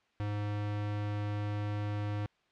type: tone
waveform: square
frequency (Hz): 103.8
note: G#2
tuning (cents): 0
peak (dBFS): -33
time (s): 0.2-2.26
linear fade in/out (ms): 0
effects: white hiss -71 dBFS RMS until 2.51 s + low-pass 3000 Hz 12 dB/octave